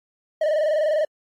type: tone with vibrato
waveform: triangle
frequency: 613 Hz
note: D#5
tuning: 26 cents flat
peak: -16 dBFS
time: 0.41-1.05 s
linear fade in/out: 5 ms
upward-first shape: square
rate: 20 Hz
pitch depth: 64 cents each way
effects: AAC 64 kbps